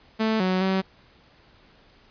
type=tone with pitch steps; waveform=sawtooth; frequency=220.2 / 185.6 / 190.3 Hz; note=A3 / F#3 / F#3; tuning=+2 / +6 / +49 cents; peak=-17 dBFS; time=0.19-0.82 s; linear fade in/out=20 ms; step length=210 ms; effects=pink hiss -56 dBFS RMS until 2.1 s + resampled to 11025 Hz